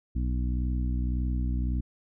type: harmonic tone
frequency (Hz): 61.8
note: B1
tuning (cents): +2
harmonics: 1 / 2 / 3 / 4 / 5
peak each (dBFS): -26 / -35 / -38 / -37 / -42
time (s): 0.15-1.81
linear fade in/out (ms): 10
effects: none